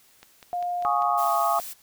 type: click train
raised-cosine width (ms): 0.2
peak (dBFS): -27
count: 5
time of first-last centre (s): 0.23-1.022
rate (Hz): 5.05
type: tone with pitch glide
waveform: sine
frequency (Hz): 708 to 687.4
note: F5 to F5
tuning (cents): +23 to -28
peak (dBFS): -25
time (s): 0.53-1.6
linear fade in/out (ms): 0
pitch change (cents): -51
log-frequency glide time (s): 1.11-1.32
type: chord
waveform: sine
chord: Ab suspended fourth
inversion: none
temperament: equal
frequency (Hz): 830.6 / 1108.7 / 1244.5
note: Ab5 / Db6 / Eb6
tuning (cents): 0 / 0 / 0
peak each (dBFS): -26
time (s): 0.85-1.59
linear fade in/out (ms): 0
type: noise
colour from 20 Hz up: blue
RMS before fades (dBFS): -37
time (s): 1.17-1.74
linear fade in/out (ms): 20
effects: white hiss -58 dBFS RMS until 1.82 s